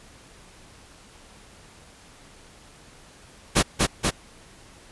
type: noise with echo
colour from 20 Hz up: pink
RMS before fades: -18 dBFS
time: 3.55-3.63 s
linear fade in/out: 20 ms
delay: 240 ms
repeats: 2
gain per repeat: -2 dB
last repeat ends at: 4.11 s
effects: pink hiss -50 dBFS RMS until 4.91 s + resampled to 24000 Hz